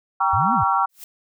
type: chord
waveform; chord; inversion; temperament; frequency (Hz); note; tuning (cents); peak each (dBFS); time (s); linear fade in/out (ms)
sine; G diminished seventh; none; just; 784 / 940.8 / 1128.9 / 1354.7; G5 / Bb5 / Db6 / Fb6; 0 / +16 / +31 / +47; -22; 0.2-0.86; 10
type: linear two-way sweep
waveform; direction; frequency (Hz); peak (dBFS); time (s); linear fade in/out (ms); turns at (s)
sine; up then down; 73.9 to 257.1 to 73.9; -23; 0.33-0.64; 5; 0.54
type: noise with exponential growth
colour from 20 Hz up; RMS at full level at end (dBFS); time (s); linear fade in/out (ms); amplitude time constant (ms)
blue; -34; 0.89-1.04; 2; 31
effects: none